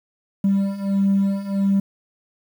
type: beating tone pair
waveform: triangle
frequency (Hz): 196 / 197.5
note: G3 / G3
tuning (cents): 0 / +13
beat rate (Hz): 1.5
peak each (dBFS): -19 / -16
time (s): 0.44-1.8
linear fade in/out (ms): 5
effects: tanh soft clip ceiling -10 dBFS + 8-bit